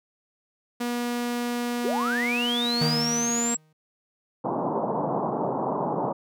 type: tone with pitch glide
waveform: sawtooth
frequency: 240.9 to 235.5 Hz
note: B3 to A#3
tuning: -43 to +18 cents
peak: -22 dBFS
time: 0.8-3.55 s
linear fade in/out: 10 ms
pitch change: -39 cents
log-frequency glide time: 2.41-3.14 s
type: linear sweep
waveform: sine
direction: up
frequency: 329.6 to 7700 Hz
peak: -25 dBFS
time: 1.84-3.57 s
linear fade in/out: 10 ms
type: tone with exponential decay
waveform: 45% pulse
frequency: 155.56 Hz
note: D#3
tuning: in tune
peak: -22 dBFS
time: 2.81-3.73 s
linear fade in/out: 5 ms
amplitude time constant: 200 ms
type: band-pass noise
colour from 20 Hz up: white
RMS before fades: -27 dBFS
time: 4.44-6.13 s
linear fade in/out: 10 ms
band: 130 to 1000 Hz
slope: 48 dB/octave
effects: none